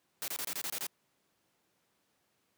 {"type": "noise bursts", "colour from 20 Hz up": "white", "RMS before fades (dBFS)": -37, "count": 8, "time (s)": [0.22, 0.867], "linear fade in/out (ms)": 0, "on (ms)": 59, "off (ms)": 25, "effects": ["pink hiss -75 dBFS RMS until 2.57 s", "high-pass 150 Hz 12 dB/octave"]}